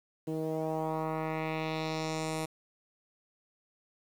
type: tone with low-pass filter sweep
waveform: 10% pulse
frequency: 158.2 Hz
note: D#3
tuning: 29 cents sharp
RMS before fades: -34 dBFS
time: 0.27-2.46 s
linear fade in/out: 10 ms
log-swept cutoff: 380 to 11000 Hz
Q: 1.7
effects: 9-bit